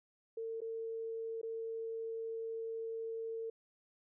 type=tone with dropouts; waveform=sine; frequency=452 Hz; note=A4; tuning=47 cents sharp; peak=-38 dBFS; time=0.37-3.5 s; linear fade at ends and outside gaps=5 ms; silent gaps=0.606-0.616 / 1.415-1.43 s; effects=none